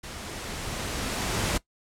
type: noise with level ramp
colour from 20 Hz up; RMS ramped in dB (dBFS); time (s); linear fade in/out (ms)
pink; -39 to -26; 0.03-1.58; 10
effects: noise-tail reverb RT60 0.1 s tail -19 dB re dry + low-pass 10000 Hz 12 dB/octave

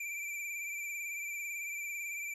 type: tone with vibrato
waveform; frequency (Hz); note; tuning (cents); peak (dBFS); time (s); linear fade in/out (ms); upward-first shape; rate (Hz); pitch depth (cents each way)
square; 2349; D7; 0; -38; 0-2.34; 5; triangle; 18; 47
effects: resampled to 32000 Hz

